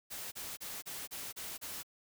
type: noise bursts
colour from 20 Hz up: white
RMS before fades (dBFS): -43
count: 7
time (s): 0.1-1.832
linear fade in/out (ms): 20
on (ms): 220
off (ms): 32
effects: none